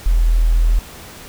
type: tone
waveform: sine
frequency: 41.12 Hz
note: E1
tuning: 4 cents flat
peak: -10 dBFS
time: 0.06-0.79 s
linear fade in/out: 0 ms
effects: pink hiss -37 dBFS RMS until 1.28 s